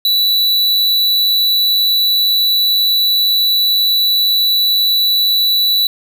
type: tone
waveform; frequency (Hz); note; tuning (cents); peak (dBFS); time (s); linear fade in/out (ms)
square; 3951; B7; 0; -11; 0.05-5.87; 2
effects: none